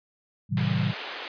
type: chord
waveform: sine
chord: A diminished seventh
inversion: none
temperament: just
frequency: 110 / 132 / 158.4 / 190.08 Hz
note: A2 / C3 / Eb3 / Gb3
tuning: 0 / +16 / +31 / +47 cents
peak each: -28 dBFS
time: 0.49-0.94 s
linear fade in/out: 50 ms
type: band-pass noise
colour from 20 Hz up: white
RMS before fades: -37 dBFS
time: 0.57-1.28 s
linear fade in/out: 2 ms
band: 320 to 3600 Hz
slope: 24 dB/octave
effects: resampled to 11025 Hz